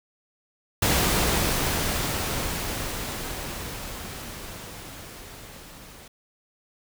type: noise with level ramp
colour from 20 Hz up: pink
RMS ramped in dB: -21 to -46 dBFS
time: 0.82-6.08 s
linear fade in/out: 5 ms
effects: none